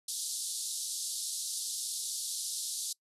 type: band-pass noise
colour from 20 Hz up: white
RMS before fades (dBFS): -37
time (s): 0.08-2.93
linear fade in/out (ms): 5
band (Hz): 3700 to 11000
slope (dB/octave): 48
effects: noise-tail reverb RT60 0.1 s tail -24 dB re dry + resampled to 32000 Hz

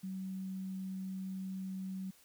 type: tone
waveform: sine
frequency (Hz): 189.5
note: F#3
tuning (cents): +42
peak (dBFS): -38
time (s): 0.03-2.11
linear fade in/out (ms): 10
effects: white hiss -64 dBFS RMS until 2.24 s

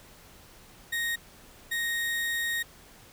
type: tone bursts at uneven times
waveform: 35% pulse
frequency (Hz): 1864.7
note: A#6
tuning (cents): 0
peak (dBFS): -26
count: 2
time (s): 0.92-1.16 / 1.71-2.63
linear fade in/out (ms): 10
effects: pink hiss -53 dBFS RMS until 3.12 s

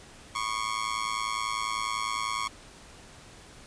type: tone with amplitude modulation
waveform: sawtooth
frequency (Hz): 1101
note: C#6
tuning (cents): -12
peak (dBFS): -21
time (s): 0.35-2.48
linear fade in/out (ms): 5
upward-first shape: sine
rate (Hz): 110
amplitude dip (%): 95
effects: pink hiss -50 dBFS RMS until 3.66 s + resampled to 22050 Hz

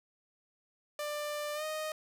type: tone with pitch glide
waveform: sawtooth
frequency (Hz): 593 to 620.7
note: D5 to D#5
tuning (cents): +17 to -4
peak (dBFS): -31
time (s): 0.99-1.92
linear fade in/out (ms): 2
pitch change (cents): +79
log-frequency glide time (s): 1.54-1.64
effects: none

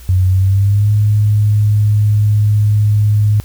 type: tone with pitch glide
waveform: sine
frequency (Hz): 92.5 to 105.03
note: F#2 to G#2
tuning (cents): 0 to +20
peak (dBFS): -8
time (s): 0.09-3.4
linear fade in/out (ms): 0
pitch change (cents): +220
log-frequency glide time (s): 0.26-0.91
effects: added 61 Hz sine -33 dBFS peak until 3.44 s + white hiss -42 dBFS RMS until 3.44 s

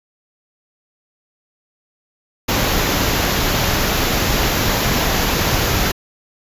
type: band-stop noise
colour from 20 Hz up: pink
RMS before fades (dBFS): -17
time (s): 2.48-5.92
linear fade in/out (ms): 10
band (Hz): 7200 to 11000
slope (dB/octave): 96
effects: resampled to 32000 Hz

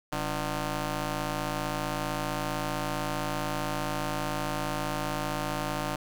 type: ring-modulated tone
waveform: 10% pulse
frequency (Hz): 155.56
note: D#3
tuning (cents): 0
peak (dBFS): -18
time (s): 0.12-5.96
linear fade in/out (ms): 5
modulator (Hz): 439
effects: none

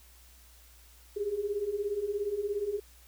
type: beating tone pair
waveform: sine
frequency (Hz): 396.4 / 413.4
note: G4 / G#4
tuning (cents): +19 / -8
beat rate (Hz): 17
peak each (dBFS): -35 / -31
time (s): 1.16-2.8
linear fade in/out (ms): 10
effects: added 60 Hz sine -56 dBFS peak until 3.07 s + white hiss -59 dBFS RMS until 3.07 s

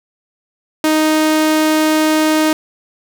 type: tone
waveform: sawtooth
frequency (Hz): 311.1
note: D#4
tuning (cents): 0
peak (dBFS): -7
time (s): 0.84-2.53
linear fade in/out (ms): 2
effects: none

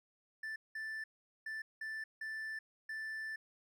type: tone bursts at uneven times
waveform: triangle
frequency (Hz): 1763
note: A6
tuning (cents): +3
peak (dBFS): -38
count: 6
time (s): 0.43-0.56 / 0.75-1.04 / 1.46-1.62 / 1.81-2.04 / 2.21-2.59 / 2.89-3.36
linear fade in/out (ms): 5
effects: none

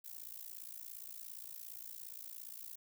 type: noise with amplitude modulation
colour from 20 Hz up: violet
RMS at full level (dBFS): -45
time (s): 0.04-2.76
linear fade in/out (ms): 10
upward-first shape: sine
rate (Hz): 57.3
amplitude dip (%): 95
effects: none

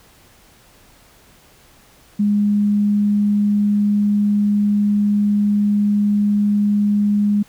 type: tone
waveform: sine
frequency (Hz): 206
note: G#3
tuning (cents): -14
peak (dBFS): -13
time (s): 2.19-7.43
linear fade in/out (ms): 10
effects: pink hiss -50 dBFS RMS until 7.48 s

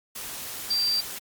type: tone in noise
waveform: sine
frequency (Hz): 4699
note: D8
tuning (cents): 0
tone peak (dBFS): -22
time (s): 0.7-1.01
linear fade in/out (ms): 10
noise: white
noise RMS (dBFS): -36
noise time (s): 0.15-1.19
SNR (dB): +11
effects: Opus 48 kbps

